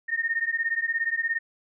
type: beating tone pair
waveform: sine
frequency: 1828 / 1845 Hz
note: A#6 / A#6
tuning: -34 / -18 cents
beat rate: 17 Hz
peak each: -27 dBFS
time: 0.08-1.39 s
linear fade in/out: 20 ms
effects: none